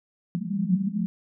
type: band-pass noise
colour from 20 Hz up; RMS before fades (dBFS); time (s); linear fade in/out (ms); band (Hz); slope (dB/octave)
pink; -26; 0.35-1.06; 0; 180 to 210; 96
effects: none